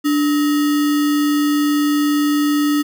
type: tone with sample-and-hold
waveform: sine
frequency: 293.7 Hz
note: D4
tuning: in tune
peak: -13 dBFS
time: 0.04-2.83 s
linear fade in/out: 20 ms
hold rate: 1575 Hz
effects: none